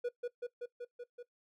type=tone with echo; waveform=triangle; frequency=485.2 Hz; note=B4; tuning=31 cents flat; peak=-30 dBFS; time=0.04-0.09 s; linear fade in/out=10 ms; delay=190 ms; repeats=6; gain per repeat=-2 dB; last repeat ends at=1.23 s; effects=noise-tail reverb RT60 0.1 s tail -18 dB re dry